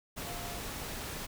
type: tone in noise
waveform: sine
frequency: 698.5 Hz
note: F5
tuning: in tune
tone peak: -45 dBFS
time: 0.24-0.6 s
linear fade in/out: 20 ms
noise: pink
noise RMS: -40 dBFS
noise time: 0.16-1.27 s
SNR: -8 dB
effects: none